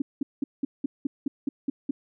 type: tone bursts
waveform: sine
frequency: 277.2 Hz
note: C#4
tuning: in tune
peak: -22 dBFS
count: 10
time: 0-1.91 s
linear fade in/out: 5 ms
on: 20 ms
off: 190 ms
effects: none